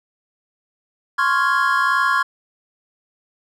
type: chord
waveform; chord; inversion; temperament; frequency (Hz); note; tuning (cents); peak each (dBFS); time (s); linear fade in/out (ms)
triangle; Db major seventh; third; equal; 1046.5 / 1108.7 / 1396.9 / 1661.2; C6 / Db6 / F6 / Ab6; 0 / 0 / 0 / 0; -19; 1.18-2.23; 10
effects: none